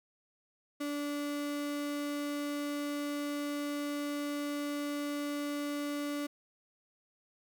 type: tone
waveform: 35% pulse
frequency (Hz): 290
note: D4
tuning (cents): -22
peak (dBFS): -32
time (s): 0.8-6.27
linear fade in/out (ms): 10
effects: none